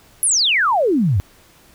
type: exponential sweep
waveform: sine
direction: down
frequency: 11400 to 84.3 Hz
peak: -13 dBFS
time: 0.23-1.2 s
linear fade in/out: 0 ms
effects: pink hiss -50 dBFS RMS until 1.74 s